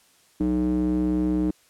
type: tone with band-pass filter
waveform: square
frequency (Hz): 61.74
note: B1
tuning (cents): 0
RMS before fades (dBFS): -23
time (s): 0.4-1.51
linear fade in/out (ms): 5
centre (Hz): 270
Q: 9.9
effects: white hiss -59 dBFS RMS until 1.69 s + low-pass 11000 Hz 12 dB/octave

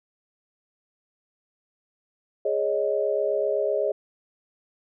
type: chord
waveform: sine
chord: Ab suspended fourth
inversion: none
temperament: equal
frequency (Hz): 415.3 / 554.4 / 622.3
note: Ab4 / Db5 / Eb5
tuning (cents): 0 / 0 / 0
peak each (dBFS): -26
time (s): 2.45-3.92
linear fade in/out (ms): 5
effects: none

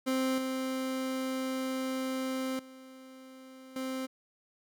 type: tone with level steps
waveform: 30% pulse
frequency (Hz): 261.6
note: C4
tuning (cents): 0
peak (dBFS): -25 / -29 / -46 / -31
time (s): 0.06-4.07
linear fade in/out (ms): 20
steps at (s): 0.38 / 2.59 / 3.76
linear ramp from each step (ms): 2
effects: none

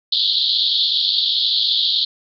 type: band-pass noise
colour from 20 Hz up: pink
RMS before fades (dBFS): -18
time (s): 0.12-2.05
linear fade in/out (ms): 5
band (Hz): 3300 to 4500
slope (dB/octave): 96
effects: none

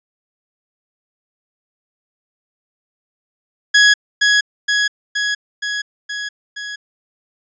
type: tone with echo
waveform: sawtooth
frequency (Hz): 1671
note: G#6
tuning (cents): +10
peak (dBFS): -4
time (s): 3.74-3.94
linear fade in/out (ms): 10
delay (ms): 470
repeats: 6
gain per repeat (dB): -3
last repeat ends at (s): 6.76
effects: resampled to 16000 Hz

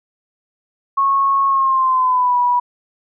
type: tone with pitch glide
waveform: sine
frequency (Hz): 1097 to 977.3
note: C#6 to B5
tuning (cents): -18 to -18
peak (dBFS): -12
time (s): 0.97-2.6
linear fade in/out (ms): 10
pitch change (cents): -200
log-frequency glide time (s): 1.47-2.38
effects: none

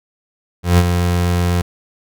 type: tone with ADSR envelope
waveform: 30% pulse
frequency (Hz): 88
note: F2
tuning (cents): +14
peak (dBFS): -4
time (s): 0.63-1.62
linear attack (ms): 150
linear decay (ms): 46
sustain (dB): -7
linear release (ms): 9
effects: none

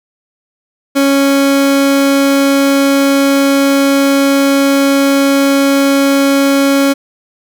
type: tone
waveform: 30% pulse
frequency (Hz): 276.7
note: C#4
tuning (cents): -3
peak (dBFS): -5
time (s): 0.95-6.94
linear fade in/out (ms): 20
effects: none

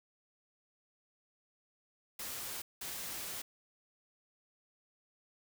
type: noise bursts at uneven times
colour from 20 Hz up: white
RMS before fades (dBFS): -42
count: 2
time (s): 2.19-2.62 / 2.81-3.42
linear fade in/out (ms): 5
effects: none

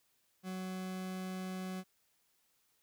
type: tone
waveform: 40% pulse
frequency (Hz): 186.2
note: F#3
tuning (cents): +11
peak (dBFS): -38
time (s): 0.43-1.84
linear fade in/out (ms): 50
effects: white hiss -75 dBFS RMS until 2.82 s

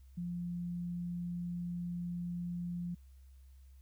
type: tone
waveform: sine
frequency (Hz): 174.61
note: F3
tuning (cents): 0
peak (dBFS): -36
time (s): 0.17-2.95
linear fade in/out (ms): 10
effects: added 66 Hz sine -54 dBFS peak until 3.81 s + white hiss -75 dBFS RMS until 3.81 s

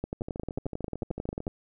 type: two click trains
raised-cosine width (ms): 2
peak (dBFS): -18 / -22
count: 17 / 18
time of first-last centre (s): 0.04-1.469 / 0.21-1.479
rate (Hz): 11.2 / 13.4
effects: none

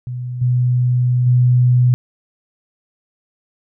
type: tone with level steps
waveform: sine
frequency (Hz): 124.2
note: B2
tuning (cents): +10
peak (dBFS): -22 / -12 / -9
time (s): 0.07-1.94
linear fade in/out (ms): 0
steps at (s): 0.41 / 1.26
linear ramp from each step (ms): 10
effects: none

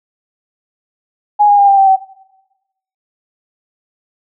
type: tone with pitch steps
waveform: sine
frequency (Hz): 830.6 / 817.3 / 804.2 / 791.3 / 778.6 / 766.1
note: G#5 / G#5 / G5 / G5 / G5 / G5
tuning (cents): 0 / -28 / +44 / +16 / -12 / -40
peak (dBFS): -5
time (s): 1.39-1.966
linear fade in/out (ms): 20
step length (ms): 96
effects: noise-tail reverb RT60 1.0 s tail -21 dB re dry

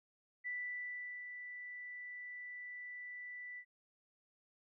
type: tone with ADSR envelope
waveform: sine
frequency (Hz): 1975.5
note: B6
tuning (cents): 0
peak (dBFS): -38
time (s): 0.44-3.65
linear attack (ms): 28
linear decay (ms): 780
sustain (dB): -7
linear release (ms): 68
effects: none

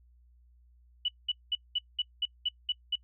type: tone bursts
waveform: sine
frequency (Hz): 2957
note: F#7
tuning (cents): -2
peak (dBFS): -26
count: 9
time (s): 1.05-2.956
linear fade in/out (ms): 5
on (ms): 34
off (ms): 200
effects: noise-tail reverb RT60 0.1 s tail -24 dB re dry + added 60 Hz sine -58 dBFS peak until 3.03 s

